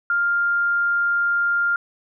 sine tone, 1400 Hz, F6, 4 cents sharp, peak -17 dBFS, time 0.1-1.76 s, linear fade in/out 2 ms, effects none

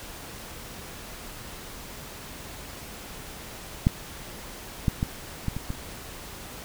clicks, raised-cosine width 5 ms, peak -6 / -9 / -12 / -14 / -19 / -18 dBFS, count 6, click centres 3.869 / 4.882 / 5.029 / 5.483 / 5.566 / 5.704 s, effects pink hiss -41 dBFS RMS until 6.64 s

